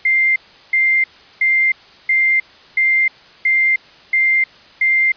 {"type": "tone bursts", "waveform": "sine", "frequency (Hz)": 2097, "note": "C7", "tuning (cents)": 3, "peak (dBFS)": -11, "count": 8, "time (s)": [0.05, 5.12], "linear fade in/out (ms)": 5, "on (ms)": 310, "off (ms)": 370, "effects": ["white hiss -44 dBFS RMS until 5.16 s", "resampled to 11025 Hz"]}